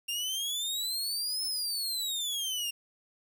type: exponential two-way sweep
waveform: sawtooth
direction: up then down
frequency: 2769 to 5274 to 2769 Hz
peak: -28 dBFS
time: 0.08-2.71 s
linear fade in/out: 10 ms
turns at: 1.45 s
effects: 10-bit